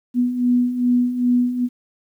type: beating tone pair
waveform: sine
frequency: 243.9 / 246.4 Hz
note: B3 / B3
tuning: -21 / -4 cents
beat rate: 2.5 Hz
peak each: -22 / -16 dBFS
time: 0.14-1.69 s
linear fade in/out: 50 ms
effects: 9-bit